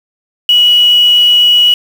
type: tone with quantisation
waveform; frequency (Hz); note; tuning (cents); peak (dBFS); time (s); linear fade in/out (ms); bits
sine; 2927; F#7; -19; -4; 0.49-1.74; 2; 4
effects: none